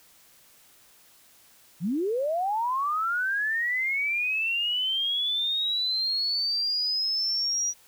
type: linear sweep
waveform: sine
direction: up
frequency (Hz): 146.2 to 5800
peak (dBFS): -24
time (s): 1.8-7.74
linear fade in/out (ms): 50
effects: white hiss -57 dBFS RMS until 7.87 s